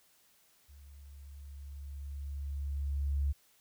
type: tone with level ramp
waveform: sine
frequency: 70.4 Hz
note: C#2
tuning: 27 cents sharp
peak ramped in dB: -52 to -27 dBFS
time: 0.68-3.33 s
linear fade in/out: 20 ms
effects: white hiss -67 dBFS RMS until 3.6 s